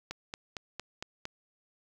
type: click train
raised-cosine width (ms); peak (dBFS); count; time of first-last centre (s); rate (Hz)
0.2; -20; 6; 0.11-1.254; 4.37
effects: 9-bit